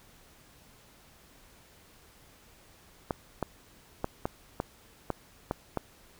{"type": "clicks", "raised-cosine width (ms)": 1, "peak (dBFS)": -15, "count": 8, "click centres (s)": [3.108, 3.427, 4.044, 4.255, 4.601, 5.103, 5.511, 5.773], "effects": ["pink hiss -58 dBFS RMS until 6.19 s"]}